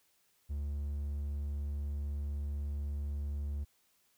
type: tone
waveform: triangle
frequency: 72 Hz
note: D2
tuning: 34 cents flat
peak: -32 dBFS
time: 0.49-3.65 s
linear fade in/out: 20 ms
effects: white hiss -72 dBFS RMS until 4.17 s

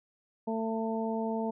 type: harmonic tone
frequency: 223.6 Hz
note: A3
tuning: 28 cents sharp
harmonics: 1 / 2 / 3 / 4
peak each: -32 / -35 / -37 / -38 dBFS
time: 0.47-1.51 s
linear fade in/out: 10 ms
effects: none

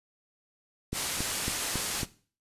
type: low-pass noise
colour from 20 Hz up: white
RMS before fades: -33 dBFS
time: 0.92-2.06 s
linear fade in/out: 50 ms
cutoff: 11000 Hz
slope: 24 dB/octave
type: click train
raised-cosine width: 3 ms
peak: -19 dBFS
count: 5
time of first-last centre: 0.93-2.032 s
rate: 3.63 Hz
effects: noise-tail reverb RT60 0.4 s tail -17 dB re dry + resampled to 32000 Hz

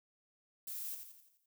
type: noise with echo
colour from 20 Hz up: violet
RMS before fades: -43 dBFS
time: 0.67-0.95 s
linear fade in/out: 5 ms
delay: 85 ms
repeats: 6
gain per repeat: -6 dB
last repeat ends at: 1.46 s
effects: none

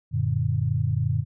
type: chord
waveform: sine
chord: Gb augmented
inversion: none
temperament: equal with one note detuned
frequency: 92.5 / 115.54 / 146.83 Hz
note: Gb2 / Bb2 / D3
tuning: 0 / -15 / 0 cents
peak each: -27 / -24 / -26 dBFS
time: 0.11-1.25 s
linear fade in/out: 50 ms
effects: none

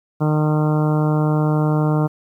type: harmonic tone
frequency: 152.6 Hz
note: D#3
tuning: 33 cents flat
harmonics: 1 / 2 / 3 / 4 / 5 / 6 / 7 / 8 / 9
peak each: -16 / -22 / -26 / -28 / -30 / -32 / -33 / -34 / -35 dBFS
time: 0.2-2.08 s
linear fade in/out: 20 ms
effects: 9-bit

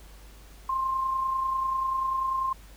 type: tone with amplitude modulation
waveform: sine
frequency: 1056 Hz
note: C6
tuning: 16 cents sharp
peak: -23 dBFS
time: 0.69-2.53 s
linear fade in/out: 5 ms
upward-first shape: sine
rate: 30.2 Hz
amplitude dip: 40%
effects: added 50 Hz sine -47 dBFS peak until 2.76 s + pink hiss -54 dBFS RMS until 2.76 s

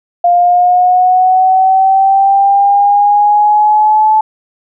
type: linear sweep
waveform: sine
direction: up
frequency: 698.5 to 869 Hz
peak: -5 dBFS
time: 0.24-4.21 s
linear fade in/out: 5 ms
effects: none

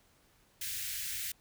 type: band-stop noise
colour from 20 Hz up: white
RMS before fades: -38 dBFS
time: 0.61-1.32 s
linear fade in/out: 5 ms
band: 130 to 1600 Hz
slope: 48 dB/octave
effects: pink hiss -67 dBFS RMS until 1.4 s

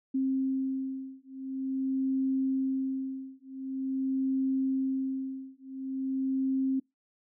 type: beating tone pair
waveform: sine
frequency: 265.4 / 265.86 Hz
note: C4 / C4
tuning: +25 / +28 cents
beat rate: 0.46 Hz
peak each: -31 dBFS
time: 0.14-6.8 s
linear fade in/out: 10 ms
effects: noise-tail reverb RT60 0.2 s tail -25 dB re dry

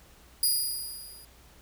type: tone with level ramp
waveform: 10% pulse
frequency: 4882 Hz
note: D#8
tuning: 34 cents flat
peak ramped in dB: -14 to -42 dBFS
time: 0.43-1.25 s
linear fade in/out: 2 ms
effects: added 60 Hz sine -57 dBFS peak until 1.61 s + pink hiss -57 dBFS RMS until 1.61 s

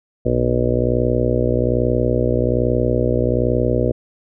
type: harmonic tone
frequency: 61.2 Hz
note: B1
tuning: 15 cents flat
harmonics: 1 / 2 / 4 / 5 / 6 / 7 / 8 / 9 / 10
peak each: -23 / -21 / -23 / -27 / -23 / -27 / -21 / -27 / -26 dBFS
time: 0.25-3.92 s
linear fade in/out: 10 ms
effects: none

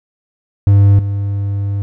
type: tone with level steps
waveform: triangle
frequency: 100.1 Hz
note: G2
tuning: 37 cents sharp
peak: -3 / -13 dBFS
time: 0.67-1.82 s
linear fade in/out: 0 ms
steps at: 0.99 s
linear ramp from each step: 2 ms
effects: none

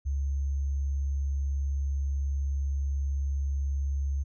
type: tone with sample-and-hold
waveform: sine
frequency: 69.3 Hz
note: C#2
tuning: in tune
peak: -26 dBFS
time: 0.05-4.24 s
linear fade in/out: 20 ms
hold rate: 6300 Hz
effects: resampled to 24000 Hz

